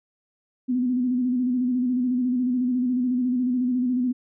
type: tone with vibrato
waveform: sine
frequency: 250 Hz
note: B3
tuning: 21 cents sharp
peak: -20 dBFS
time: 0.68-4.13 s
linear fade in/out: 20 ms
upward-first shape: square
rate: 14 Hz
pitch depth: 41 cents each way
effects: none